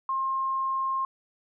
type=tone; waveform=sine; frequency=1065 Hz; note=C6; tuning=30 cents sharp; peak=-25 dBFS; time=0.09-1.05 s; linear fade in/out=2 ms; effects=none